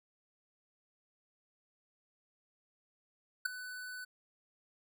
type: tone with ADSR envelope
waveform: square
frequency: 1497 Hz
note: F#6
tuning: 20 cents sharp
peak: -27 dBFS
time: 3.45-4.05 s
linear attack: 9 ms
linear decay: 6 ms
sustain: -16 dB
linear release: 12 ms
effects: none